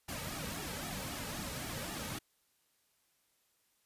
pink noise with flanger, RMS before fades -41 dBFS, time 0.08-2.19 s, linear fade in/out 10 ms, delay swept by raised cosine 1.9 to 2.9 ms, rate 3.8 Hz, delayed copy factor -0.7, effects white hiss -75 dBFS RMS until 3.85 s + resampled to 32000 Hz

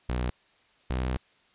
sawtooth tone pair in turn, 61.7 / 63.29 Hz, B1 / B1, -1 / +43 cents, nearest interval unison, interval 44 cents, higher second, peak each -23 dBFS, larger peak neither, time 0.09-0.3 / 0.9-1.17 s, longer second, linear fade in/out 0 ms, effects white hiss -63 dBFS RMS until 1.54 s + resampled to 8000 Hz

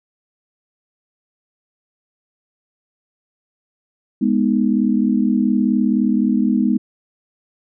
sine chord, G# minor, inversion none, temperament equal, 207.7 / 246.9 / 311.1 Hz, G#3 / B3 / D#4, 0 / 0 / 0 cents, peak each -17 / -17 / -21 dBFS, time 4.21-6.78 s, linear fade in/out 10 ms, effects none

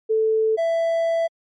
sine / triangle tone pair in turn, 440 / 663.6 Hz, A4 / E5, 0 / +11 cents, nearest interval perfect fifth, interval 711 cents, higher second, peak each -16 dBFS, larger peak neither, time 0.09-0.57 / 0.57-1.28 s, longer second, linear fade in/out 20 ms, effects MP3 48 kbps

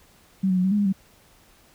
sine tone with pitch steps, 191.3 / 184.9 / 182.2 / 189.9 / 207.8 / 203.5 / 192.1 Hz, G3 / F#3 / F#3 / F#3 / G#3 / G#3 / G3, -42 / -1 / -26 / +45 / +1 / -35 / -35 cents, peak -18 dBFS, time 0.43-0.927 s, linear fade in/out 10 ms, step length 71 ms, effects pink hiss -56 dBFS RMS until 1.74 s

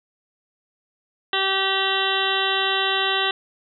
harmonic tone with a mistuned harmonic, 386.1 Hz, G4, 26 cents flat, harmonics 1 / 2 / 3 / 4 / 5 / 7 / 8 / 9 / 10, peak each -28 / -28 / -28 / -28 / -28 / -28 / -28 / -28 / -28 dBFS, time 1.33-3.31 s, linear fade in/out 2 ms, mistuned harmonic 7, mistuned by +23 cents, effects none

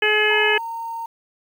harmonic tone, 425 Hz, G#4, 40 cents sharp, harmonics 1 / 2 / 3 / 4 / 5 / 6 / 7, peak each -21 / -27 / -32 / -20 / -24 / -22 / -24 dBFS, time 0.02-0.58 s, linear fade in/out 5 ms
sine tone, 918 Hz, A#5, 27 cents flat, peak -26 dBFS, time 0.3-1.06 s, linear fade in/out 5 ms
effects 8-bit

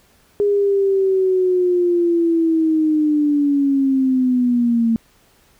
sine linear sweep, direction down, 410.7 to 225.7 Hz, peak -13 dBFS, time 0.4-4.96 s, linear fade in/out 0 ms, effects pink hiss -55 dBFS RMS until 5.59 s

